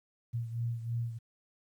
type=beating tone pair; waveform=sine; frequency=116.54 / 119.64 Hz; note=A#2 / A#2; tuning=0 / +45 cents; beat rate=3.1 Hz; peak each=-33 / -39 dBFS; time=0.33-1.19 s; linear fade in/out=20 ms; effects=11-bit